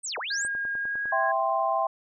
sine linear two-way sweep, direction down then up, 9010 to 392 to 9010 Hz, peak -30 dBFS, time 0.03-0.48 s, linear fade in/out 20 ms, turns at 0.18 s
sine tone with pitch glide, 1625 to 1648.6 Hz, G#6 to G#6, -38 to -13 cents, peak -27 dBFS, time 0.3-1.32 s, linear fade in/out 10 ms, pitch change +25 cents, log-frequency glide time 0.78-1.07 s
click train, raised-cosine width 1 ms, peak -30 dBFS, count 7, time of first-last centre 0.45-1.056 s, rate 9.9 Hz
sine chord, C major, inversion first, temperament equal, 659.3 / 784 / 1046.5 Hz, E5 / G5 / C6, 0 / 0 / 0 cents, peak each -27 dBFS, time 1.12-1.87 s, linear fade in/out 5 ms
effects none

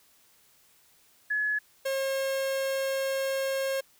sine / 45% pulse tone pair in turn, 1700 / 538.9 Hz, G#6 / C#5, +40 / -49 cents, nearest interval octave + minor sixth, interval 1989 cents, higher first, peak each -25 / -27 dBFS, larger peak first, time 1.3-1.59 / 1.85-3.81 s, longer second, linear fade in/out 10 ms, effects white hiss -62 dBFS RMS until 3.99 s

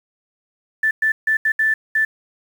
sine tone bursts at uneven times, 1760 Hz, A6, in tune, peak -14 dBFS, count 6, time 0.83-0.91 / 1.02-1.12 / 1.27-1.37 / 1.45-1.52 / 1.59-1.74 / 1.95-2.05 s, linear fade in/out 5 ms, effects 7-bit

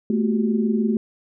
sine tone cluster, 217.8 / 237.7 / 360.8 / 387.2 Hz, A3 / A#3 / F#4 / G4, -17 / +34 / -44 / -21 cents, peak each -19 / -26 / -28 / -28 dBFS, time 0.1-0.97 s, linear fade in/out 2 ms, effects none

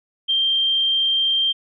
sine tone, 3168 Hz, G7, 18 cents sharp, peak -16 dBFS, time 0.28-1.53 s, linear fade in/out 20 ms, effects none

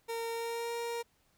30% pulse tone with pitch glide, 460 to 468.9 Hz, A#4 to A#4, -23 to +10 cents, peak -32 dBFS, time 0.08-1.03 s, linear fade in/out 20 ms, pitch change +33 cents, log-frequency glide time 0.31-0.73 s, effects pink hiss -71 dBFS RMS until 1.37 s

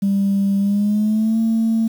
sine tone with pitch glide, 197.9 to 224.7 Hz, G3 to A3, +17 to +37 cents, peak -13 dBFS, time 0.02-1.88 s, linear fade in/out 10 ms, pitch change +220 cents, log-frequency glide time 0.58-1.39 s, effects tanh soft clip ceiling -11 dBFS + 7-bit

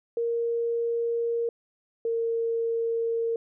sine tone pair in turn, 466.6 / 459.6 Hz, A#4 / A#4, +2 / -25 cents, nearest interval unison, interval 27 cents, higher first, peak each -24 dBFS, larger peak neither, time 0.17-1.49 / 2.05-3.36 s, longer first, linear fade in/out 2 ms, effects none

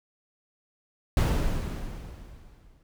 brown noise with exponential decay, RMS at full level -19 dBFS, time 1.17-2.83 s, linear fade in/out 2 ms, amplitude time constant 360 ms, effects none

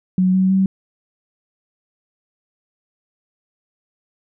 sine tone with pitch steps, 185 / 188.13 / 191.3 Hz, F#3 / F#3 / G3, 0 / +29 / -42 cents, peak -12 dBFS, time 0.18-0.66 s, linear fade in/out 2 ms, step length 160 ms, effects none

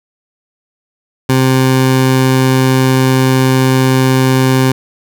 20% pulse tone, 130.81 Hz, C3, in tune, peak -3 dBFS, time 1.29-4.72 s, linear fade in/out 5 ms, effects none

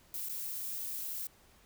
violet noise with dropouts, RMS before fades -39 dBFS, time 0.14-1.27 s, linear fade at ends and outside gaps 2 ms, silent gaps 0.288-0.294 s, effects pink hiss -63 dBFS RMS until 1.65 s

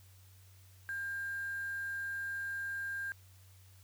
sine tone with quantisation, 1600 Hz, G6, 35 cents sharp, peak -36 dBFS, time 0.89-3.12 s, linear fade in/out 0 ms, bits 9, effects added 94 Hz sine -57 dBFS peak until 3.83 s + white hiss -65 dBFS RMS until 3.83 s

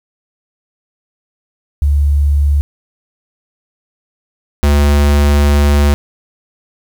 sine / square tone pair in turn, 72 / 72.28 Hz, D2 / D2, -34 / -27 cents, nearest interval unison, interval 7 cents, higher second, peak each -8 dBFS, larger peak neither, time 1.82-2.61 / 4.63-5.94 s, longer second, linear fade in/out 0 ms, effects 7-bit

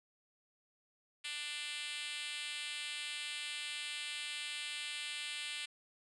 5% pulse tone with high-pass filter, 295.4 Hz, D4, 10 cents sharp, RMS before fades -42 dBFS, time 1.24-5.66 s, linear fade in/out 10 ms, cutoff 2700 Hz, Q 1.4, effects resampled to 24000 Hz

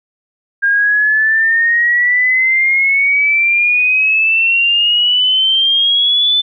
sine exponential sweep, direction up, 1607 to 3528 Hz, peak -9 dBFS, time 0.62-6.42 s, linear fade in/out 20 ms, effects none

